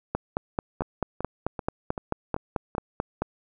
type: two click trains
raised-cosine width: 1 ms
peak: -11 / -17 dBFS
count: 15 / 6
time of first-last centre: 0.15-3.22 / 0.82-2.751 s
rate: 4.56 / 2.59 Hz
effects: none